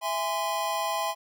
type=chord; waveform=square; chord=E augmented; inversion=none; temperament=just; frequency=659.3 / 824.1 / 1030.1 Hz; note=E5 / G#5 / B#5; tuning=0 / -14 / -27 cents; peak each=-33 / -32 / -31 dBFS; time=0.01-1.15 s; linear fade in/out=50 ms; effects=none